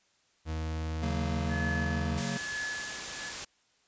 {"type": "tone", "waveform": "40% pulse", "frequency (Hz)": 79.3, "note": "D#2", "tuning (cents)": 33, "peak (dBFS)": -31, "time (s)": [0.45, 2.22], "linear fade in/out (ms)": 50}
{"type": "chord", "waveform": "square", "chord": "F# major", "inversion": "second", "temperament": "just", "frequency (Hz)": [138.75, 185, 231.2], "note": ["C#3", "F#3", "A#3"], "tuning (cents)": [2, 0, -14], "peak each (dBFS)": -37, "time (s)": [1.02, 2.38], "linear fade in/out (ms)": 10}
{"type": "tone with tremolo", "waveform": "sine", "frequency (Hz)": 1712, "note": "A6", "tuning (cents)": -48, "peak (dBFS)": -32, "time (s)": [1.48, 3.33], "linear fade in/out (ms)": 50, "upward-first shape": "triangle", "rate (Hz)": 1.1, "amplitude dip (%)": 95}
{"type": "noise", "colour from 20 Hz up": "white", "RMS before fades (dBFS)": -37, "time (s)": [2.17, 3.45], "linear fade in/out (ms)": 10}
{"effects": ["white hiss -69 dBFS RMS until 3.87 s", "resampled to 16000 Hz"]}